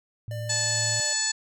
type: tone with tremolo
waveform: sine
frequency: 111.5 Hz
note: A2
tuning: 23 cents sharp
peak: -30 dBFS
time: 0.28-1 s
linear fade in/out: 0 ms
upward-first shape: sine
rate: 2.2 Hz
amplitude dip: 30%
type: tone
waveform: square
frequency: 596 Hz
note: D5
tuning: 25 cents sharp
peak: -37 dBFS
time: 0.31-1.13 s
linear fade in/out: 2 ms
type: harmonic tone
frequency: 873 Hz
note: A5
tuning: 14 cents flat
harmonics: 1 / 2 / 3 / 4 / 5 / 6 / 7 / 8 / 9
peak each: -41 / -31 / -41 / -39 / -29 / -38 / -38 / -29 / -30 dBFS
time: 0.49-1.32 s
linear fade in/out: 10 ms
effects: none